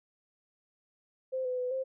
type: tone with pitch steps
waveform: sine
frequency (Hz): 520 / 504 / 499.8 / 526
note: C5 / B4 / B4 / C5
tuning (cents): -11 / +35 / +21 / +9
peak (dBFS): -30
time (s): 1.32-1.84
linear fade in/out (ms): 20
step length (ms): 130
effects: none